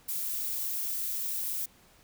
violet noise, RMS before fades -33 dBFS, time 0.08-1.66 s, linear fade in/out 10 ms, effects pink hiss -60 dBFS RMS until 2.03 s

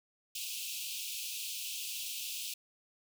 pink high-pass noise, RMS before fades -40 dBFS, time 0.35-2.54 s, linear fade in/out 5 ms, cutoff 2500 Hz, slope 96 dB/octave, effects none

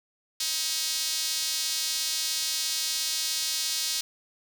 sawtooth tone with high-pass filter, 317 Hz, D#4, 32 cents sharp, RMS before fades -29 dBFS, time 0.4-4.01 s, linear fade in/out 5 ms, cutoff 4500 Hz, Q 1.7, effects none

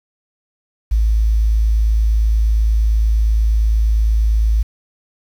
sine tone, 54.3 Hz, A1, 22 cents flat, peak -11 dBFS, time 0.91-4.63 s, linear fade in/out 10 ms, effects 7-bit

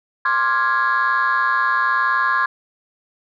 sine chord, D half-diminished seventh, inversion third, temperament equal with one note detuned, 1053.8 / 1174.7 / 1396.9 / 1661.2 Hz, C6 / D6 / F6 / Ab6, +12 / 0 / 0 / 0 cents, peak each -18 / -22 / -23 / -18 dBFS, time 0.25-2.46 s, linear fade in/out 5 ms, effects tanh soft clip ceiling -10 dBFS

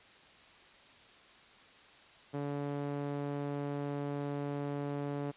sawtooth tone with band-pass filter, 143.3 Hz, D3, 42 cents flat, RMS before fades -37 dBFS, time 2.33-5.32 s, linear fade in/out 20 ms, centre 410 Hz, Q 0.79, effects white hiss -58 dBFS RMS until 5.36 s + resampled to 8000 Hz

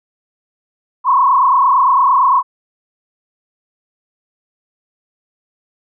sine tone with frequency modulation, 1046.5 Hz, C6, in tune, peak -8 dBFS, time 1.04-2.43 s, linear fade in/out 50 ms, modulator 28.8 Hz, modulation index 2.5, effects none

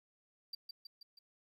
triangle tone with echo, 4699 Hz, D8, in tune, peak -39 dBFS, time 0.53-0.55 s, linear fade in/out 5 ms, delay 160 ms, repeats 4, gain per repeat -4 dB, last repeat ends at 1.19 s, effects 13-bit

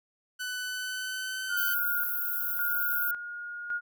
sawtooth tone with pitch glide, 1497 to 1526.7 Hz, F#6 to G6, +20 to -46 cents, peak -29 dBFS, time 0.39-1.75 s, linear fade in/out 20 ms, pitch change +34 cents, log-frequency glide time 0.63-1.46 s
sine tone with tremolo, 1431 Hz, F6, 42 cents sharp, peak -28 dBFS, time 1.48-3.81 s, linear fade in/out 50 ms, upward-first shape square, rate 0.9 Hz, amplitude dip 60%
pink high-pass noise, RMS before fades -32 dBFS, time 1.57-3.11 s, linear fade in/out 2 ms, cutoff 12000 Hz, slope 96 dB/octave
effects none

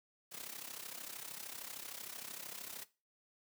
white noise with amplitude modulation, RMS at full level -44 dBFS, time 0.31-2.85 s, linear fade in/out 20 ms, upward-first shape sine, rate 33.1 Hz, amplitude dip 75%, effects noise-tail reverb RT60 0.3 s tail -18 dB re dry + high-pass 150 Hz 12 dB/octave

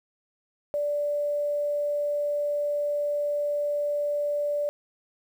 sine tone with quantisation, 584 Hz, D5, 10 cents flat, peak -24 dBFS, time 0.74-4.69 s, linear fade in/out 0 ms, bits 9, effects none

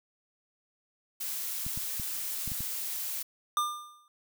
blue noise, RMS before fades -35 dBFS, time 1.2-3.23 s, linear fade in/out 10 ms
clicks, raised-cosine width 5 ms, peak -27 dBFS, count 6, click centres 1.665 / 1.775 / 1.998 / 2.477 / 2.518 / 2.606 s
square tone with exponential decay, 1200 Hz, D6, 37 cents sharp, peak -24 dBFS, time 3.57-4.08 s, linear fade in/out 1 ms, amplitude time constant 110 ms
effects none

